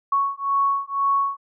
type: beating tone pair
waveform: sine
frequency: 1108.7 / 1110.7 Hz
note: C#6 / C#6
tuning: 0 / +3 cents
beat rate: 2 Hz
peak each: -22 dBFS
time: 0.12-1.37 s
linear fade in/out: 5 ms
effects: none